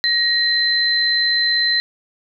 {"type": "tone pair together", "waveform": "sine", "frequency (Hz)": [1883, 4069], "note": ["A#6", "C8"], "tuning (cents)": [17, -49], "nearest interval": "octave + minor second", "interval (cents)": 1334, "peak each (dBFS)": [-19, -16], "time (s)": [0.04, 1.8], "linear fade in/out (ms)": 0, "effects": []}